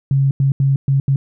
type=tone bursts at uneven times; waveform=sine; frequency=136.9 Hz; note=C#3; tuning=21 cents flat; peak=-11 dBFS; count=5; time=0.11-0.31 / 0.4-0.52 / 0.6-0.76 / 0.88-1 / 1.08-1.16 s; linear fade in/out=2 ms; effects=none